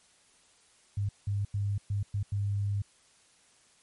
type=tone bursts at uneven times; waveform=sine; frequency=101 Hz; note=G#2; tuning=48 cents flat; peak=-27 dBFS; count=6; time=0.97-1.09 / 1.27-1.45 / 1.54-1.78 / 1.9-2.03 / 2.14-2.23 / 2.32-2.82 s; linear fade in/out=5 ms; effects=white hiss -63 dBFS RMS until 3.82 s + MP3 48 kbps